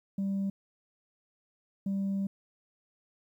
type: tone bursts at uneven times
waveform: sine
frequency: 196 Hz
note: G3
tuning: in tune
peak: -26 dBFS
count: 2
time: 0.18-0.5 / 1.86-2.27 s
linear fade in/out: 5 ms
effects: tanh soft clip ceiling -27 dBFS + 11-bit